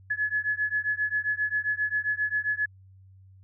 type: beating tone pair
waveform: sine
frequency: 1700 / 1707.5 Hz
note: G#6 / G#6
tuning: +40 / +48 cents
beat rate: 7.5 Hz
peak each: -28 dBFS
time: 0.1-2.66 s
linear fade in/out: 10 ms
effects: added 95 Hz sine -50 dBFS peak until 3.43 s